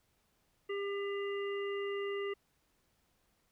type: harmonic tone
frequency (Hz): 400.2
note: G4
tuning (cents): +36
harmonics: 1 / 3 / 5 / 7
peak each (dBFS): -35 / -46 / -45 / -49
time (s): 0.69-2.34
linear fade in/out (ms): 10
effects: pink hiss -75 dBFS RMS until 3.51 s